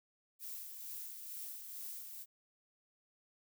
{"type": "noise with tremolo", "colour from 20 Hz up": "violet", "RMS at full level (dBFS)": -45, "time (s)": [0.39, 2.26], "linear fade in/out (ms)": 50, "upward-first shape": "sine", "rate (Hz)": 2.2, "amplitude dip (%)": 40, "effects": []}